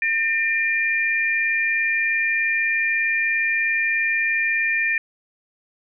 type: tone pair together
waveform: sine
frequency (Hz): 1811.6 / 2389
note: A#6 / D7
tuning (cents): -50 / +29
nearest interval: perfect fourth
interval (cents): 479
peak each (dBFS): -21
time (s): 0.02-4.98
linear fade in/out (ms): 2
effects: none